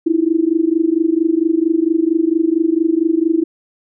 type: tone with amplitude modulation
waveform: sine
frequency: 326.8 Hz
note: E4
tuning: 15 cents flat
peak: -8 dBFS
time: 0.06-3.44 s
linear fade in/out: 10 ms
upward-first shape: sine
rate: 24.4 Hz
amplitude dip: 90%
effects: none